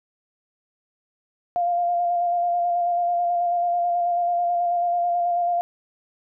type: tone with vibrato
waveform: sine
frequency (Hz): 698.5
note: F5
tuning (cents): 0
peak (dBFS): -19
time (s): 1.56-5.61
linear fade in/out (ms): 0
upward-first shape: square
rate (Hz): 9.2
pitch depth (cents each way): 17
effects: none